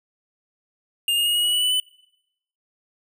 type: tone with pitch steps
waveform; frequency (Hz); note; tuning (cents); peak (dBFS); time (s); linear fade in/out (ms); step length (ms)
square; 2818 / 2844 / 2871 / 2897 / 2924 / 2951 / 2979 / 3006; F7 / F7 / F7 / F#7 / F#7 / F#7 / F#7 / F#7; +15 / +31 / +47 / -37 / -21 / -5 / +11 / +27; -19; 1.08-1.8; 2; 90
effects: noise-tail reverb RT60 0.9 s tail -26 dB re dry